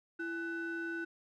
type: ring-modulated tone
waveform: triangle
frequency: 581 Hz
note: D5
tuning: 19 cents flat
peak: -31 dBFS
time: 0.19-1.05 s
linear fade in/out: 10 ms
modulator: 915 Hz
effects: none